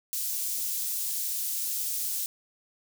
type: high-pass noise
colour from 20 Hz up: white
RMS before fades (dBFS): -31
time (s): 0.13-2.26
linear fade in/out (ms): 0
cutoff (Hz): 5900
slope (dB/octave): 12
effects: none